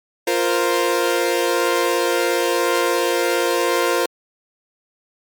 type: chord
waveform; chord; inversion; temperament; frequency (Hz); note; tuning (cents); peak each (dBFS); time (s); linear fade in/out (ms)
sawtooth; F suspended fourth; none; equal; 349.2 / 466.2 / 523.3; F4 / Bb4 / C5; 0 / 0 / 0; -17; 0.27-4.06; 5
effects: MP3 96 kbps